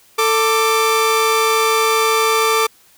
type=tone pair together; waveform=sawtooth; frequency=445.1 / 1176 Hz; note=A4 / D6; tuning=+20 / +2 cents; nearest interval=octave + perfect fourth; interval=1682 cents; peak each=-12 dBFS; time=0.18-2.67 s; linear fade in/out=10 ms; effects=white hiss -51 dBFS RMS until 2.97 s